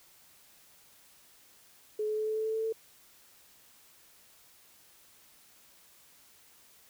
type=tone with pitch steps; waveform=sine; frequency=426.4 / 429.1 / 431.9 / 434.6 / 437.4 / 440.2 / 443 / 445.8 Hz; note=G#4 / A4 / A4 / A4 / A4 / A4 / A4 / A4; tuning=+46 / -43 / -32 / -21 / -10 / +1 / +12 / +23 cents; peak=-29 dBFS; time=1.99-2.726 s; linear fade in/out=5 ms; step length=92 ms; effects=white hiss -60 dBFS RMS until 6.89 s